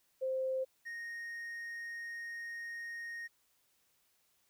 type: tone pair in turn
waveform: sine / triangle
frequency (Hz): 523.3 / 1860.6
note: C5 / A#6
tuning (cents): 0 / -4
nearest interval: octave + minor seventh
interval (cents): 2196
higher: second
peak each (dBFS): -32 / -39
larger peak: first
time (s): 0.21-0.65 / 0.85-3.28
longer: second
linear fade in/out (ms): 20
effects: white hiss -74 dBFS RMS until 4.49 s